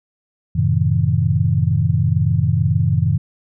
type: chord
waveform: sine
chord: F# diminished seventh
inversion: none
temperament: just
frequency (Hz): 92.5 / 111 / 133.2 / 159.84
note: F#2 / A2 / C3 / Eb3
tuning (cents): 0 / +16 / +31 / +47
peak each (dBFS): -19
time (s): 0.55-3.18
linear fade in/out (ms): 10
effects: none